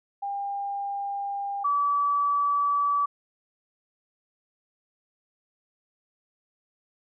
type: tone pair in turn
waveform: sine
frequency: 801 / 1149.3 Hz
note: G5 / D6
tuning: +37 / -38 cents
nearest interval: tritone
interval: 625 cents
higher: second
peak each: -28 / -21 dBFS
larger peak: second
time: 0.22-1.64 / 1.64-3.06 s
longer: neither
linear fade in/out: 10 ms
effects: none